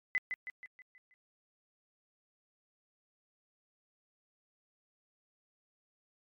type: tone with echo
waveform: sine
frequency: 2015 Hz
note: B6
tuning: 34 cents sharp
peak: -27 dBFS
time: 0.15-0.18 s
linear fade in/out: 0 ms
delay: 160 ms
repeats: 6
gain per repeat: -6 dB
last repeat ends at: 1.14 s
effects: MP3 96 kbps